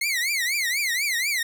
sawtooth tone with vibrato, 2100 Hz, C7, 6 cents sharp, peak -19 dBFS, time 0.01-1.43 s, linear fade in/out 5 ms, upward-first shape triangle, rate 4.1 Hz, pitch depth 250 cents each way, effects none

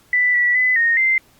sine tone with pitch steps, 1983 / 1952 / 2009 / 1855 / 2081 Hz, B6 / B6 / B6 / A#6 / C7, +7 / -21 / +29 / -9 / -10 cents, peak -13 dBFS, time 0.13-1.18 s, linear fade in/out 2 ms, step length 210 ms, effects pink hiss -54 dBFS RMS until 1.39 s + Opus 48 kbps

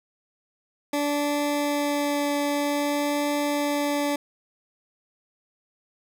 20% pulse tone with vibrato, 289.8 Hz, D4, 23 cents flat, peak -18 dBFS, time 0.93-4.16 s, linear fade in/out 5 ms, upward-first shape triangle, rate 0.52 Hz, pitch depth 9 cents each way, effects none

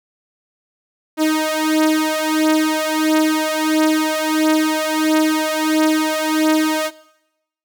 sawtooth beating tone pair, 311.1 / 312.6 Hz, D#4 / D#4, 0 / +8 cents, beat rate 1.5 Hz, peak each -14 dBFS, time 1.17-6.91 s, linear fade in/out 50 ms, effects noise-tail reverb RT60 0.9 s tail -20 dB re dry

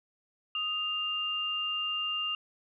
sine tone pair together, 1247.3 / 2800 Hz, D#6 / F7, +4 / +4 cents, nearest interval octave + major second, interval 1400 cents, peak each -38 / -30 dBFS, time 0.55-2.35 s, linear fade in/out 2 ms, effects none

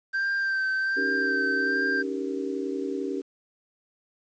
triangle tone with vibrato, 1568 Hz, G6, in tune, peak -22 dBFS, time 0.13-2.03 s, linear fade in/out 20 ms, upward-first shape sine, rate 1.3 Hz, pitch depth 26 cents each way
sine chord, Eb dominant seventh, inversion third, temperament just, 280 / 311.1 / 388.9 / 466.7 Hz, Db4 / Eb4 / G4 / Bb4, +18 / 0 / -14 / +2 cents, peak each -31 / -37 / -31 / -36 dBFS, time 0.96-3.22 s, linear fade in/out 20 ms
effects resampled to 16000 Hz + 9-bit

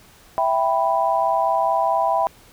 sine chord, E minor, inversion none, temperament equal, 659.3 / 784 / 987.8 Hz, E5 / G5 / B5, 0 / 0 / 0 cents, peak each -21 dBFS, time 0.38-2.27 s, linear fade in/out 0 ms, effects pink hiss -50 dBFS RMS until 2.52 s

